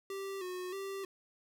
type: tone with vibrato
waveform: square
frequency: 377.3 Hz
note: F#4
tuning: 34 cents sharp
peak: -39 dBFS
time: 0.1-1.05 s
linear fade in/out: 2 ms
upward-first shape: square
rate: 1.6 Hz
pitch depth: 61 cents each way
effects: none